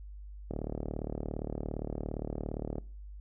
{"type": "click train", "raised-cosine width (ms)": 2, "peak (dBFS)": -22, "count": 86, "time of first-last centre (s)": [0.51, 2.783], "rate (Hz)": 37.4, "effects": ["noise-tail reverb RT60 0.4 s tail -23 dB re dry", "added 50 Hz sine -43 dBFS peak until 3.2 s"]}